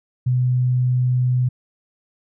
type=tone; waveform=sine; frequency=125.7 Hz; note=B2; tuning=31 cents sharp; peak=-15 dBFS; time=0.26-1.49 s; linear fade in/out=10 ms; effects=none